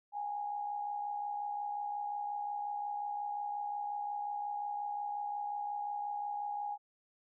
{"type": "tone with amplitude modulation", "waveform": "sine", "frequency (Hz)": 824, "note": "G#5", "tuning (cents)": -14, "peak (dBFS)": -33, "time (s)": [0.12, 6.78], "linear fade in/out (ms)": 50, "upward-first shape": "sine", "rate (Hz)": 65.6, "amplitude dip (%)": 50, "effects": []}